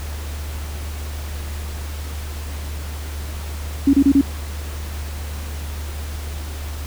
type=tone bursts; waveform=sine; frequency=277.2 Hz; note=C#4; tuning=in tune; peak=-9 dBFS; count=4; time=3.87-4.213 s; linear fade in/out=5 ms; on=64 ms; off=29 ms; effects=added 74 Hz sine -26 dBFS peak until 6.86 s + pink hiss -36 dBFS RMS until 6.86 s